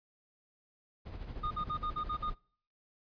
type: noise with tremolo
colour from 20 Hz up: brown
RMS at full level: -40 dBFS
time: 1.05-2.35 s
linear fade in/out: 20 ms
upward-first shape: sine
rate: 13 Hz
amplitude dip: 55%
type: tone bursts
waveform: triangle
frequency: 1226 Hz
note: D#6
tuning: 26 cents flat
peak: -31 dBFS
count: 7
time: 1.43-2.302 s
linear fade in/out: 10 ms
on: 80 ms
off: 52 ms
effects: noise-tail reverb RT60 0.5 s tail -23 dB re dry + resampled to 11025 Hz